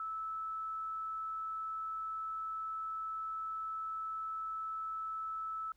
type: tone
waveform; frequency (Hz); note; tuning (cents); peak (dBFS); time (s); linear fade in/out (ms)
sine; 1309; E6; -13; -37; 0-5.72; 2
effects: added 50 Hz sine -70 dBFS peak until 5.76 s + pink hiss -75 dBFS RMS until 5.76 s